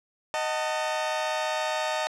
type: chord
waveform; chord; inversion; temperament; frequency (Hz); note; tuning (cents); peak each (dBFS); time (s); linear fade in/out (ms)
sawtooth; D# diminished; none; just; 622.3 / 746.7 / 896; D#5 / F#5 / A5; 0 / +16 / +31; -25 / -30 / -27; 0.34-2.07; 0
effects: low-pass 7000 Hz 12 dB/octave